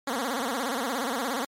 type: tone with vibrato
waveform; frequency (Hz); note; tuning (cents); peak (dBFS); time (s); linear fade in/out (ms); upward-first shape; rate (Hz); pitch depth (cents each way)
10% pulse; 253.2; B3; +43; -19; 0.07-1.45; 5; sine; 17; 190
effects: MP3 64 kbps